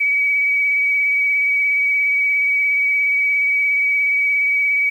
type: tone with vibrato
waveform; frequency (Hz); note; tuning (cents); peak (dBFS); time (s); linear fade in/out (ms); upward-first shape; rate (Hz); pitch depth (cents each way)
sine; 2272; C#7; +42; -14; 0-4.9; 10; sine; 17; 18
effects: 8-bit